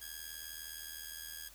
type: ring-modulated tone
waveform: 5% pulse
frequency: 1646 Hz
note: G#6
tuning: 16 cents flat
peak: -30 dBFS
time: 0.01-1.49 s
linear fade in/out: 10 ms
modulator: 39.8 Hz
effects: added 50 Hz sine -61 dBFS peak until 1.54 s + white hiss -58 dBFS RMS until 1.54 s